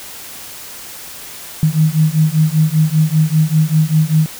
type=beating tone pair; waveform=sine; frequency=154 / 159.1 Hz; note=D#3 / D#3; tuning=-17 / +39 cents; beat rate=5.1 Hz; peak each=-13 dBFS; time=1.63-4.26 s; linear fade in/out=0 ms; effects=white hiss -32 dBFS RMS until 4.39 s